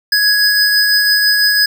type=tone pair together; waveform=square; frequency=1669 / 5001 Hz; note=G#6 / D#8; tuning=+8 / +8 cents; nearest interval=octave + perfect fifth; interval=1900 cents; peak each=-13 dBFS; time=0.12-1.66 s; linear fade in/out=5 ms; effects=none